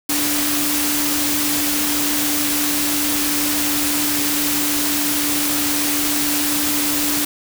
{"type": "tone in noise", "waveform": "sine", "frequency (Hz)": 293.7, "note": "D4", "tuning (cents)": 0, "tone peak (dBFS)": -23, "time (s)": [0.09, 7.25], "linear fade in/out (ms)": 5, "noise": "white", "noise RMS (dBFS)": -20, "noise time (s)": [0.09, 7.25], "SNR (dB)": -6, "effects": []}